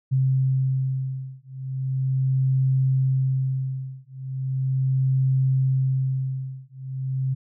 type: beating tone pair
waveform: sine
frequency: 131.9 / 132.28 Hz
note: C3 / C3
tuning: +14 / +19 cents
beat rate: 0.38 Hz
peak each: -23 dBFS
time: 0.11-7.35 s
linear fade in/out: 20 ms
effects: none